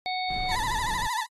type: harmonic tone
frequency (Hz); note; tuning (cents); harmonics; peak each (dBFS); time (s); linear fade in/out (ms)
740; F#5; 0; 1 / 3 / 5 / 6; -29 / -34 / -36 / -37; 0.06-0.55; 0
type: noise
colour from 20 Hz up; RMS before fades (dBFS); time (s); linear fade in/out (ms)
brown; -36; 0.3-1.07; 2
type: tone with vibrato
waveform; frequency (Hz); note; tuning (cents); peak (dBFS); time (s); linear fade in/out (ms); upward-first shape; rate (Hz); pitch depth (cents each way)
35% pulse; 932.3; A#5; 0; -25; 0.48-1.27; 50; sine; 13; 140
effects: AAC 32 kbps